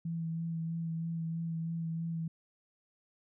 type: tone with vibrato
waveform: sine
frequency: 164.81 Hz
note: E3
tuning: in tune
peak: -33 dBFS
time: 0.05-2.28 s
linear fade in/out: 5 ms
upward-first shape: sine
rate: 3.1 Hz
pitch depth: 18 cents each way
effects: none